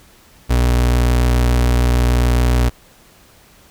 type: tone with vibrato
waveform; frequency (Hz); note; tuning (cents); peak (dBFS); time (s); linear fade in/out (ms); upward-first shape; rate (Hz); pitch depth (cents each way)
35% pulse; 60.8; B1; -26; -10; 0.49-2.7; 20; square; 6.9; 8
effects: pink hiss -48 dBFS RMS until 3.7 s